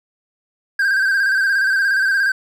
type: tone with vibrato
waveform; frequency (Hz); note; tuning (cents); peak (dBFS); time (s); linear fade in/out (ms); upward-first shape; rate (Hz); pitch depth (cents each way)
triangle; 1578; G6; +11; -12; 0.79-2.32; 5; square; 17; 44
effects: none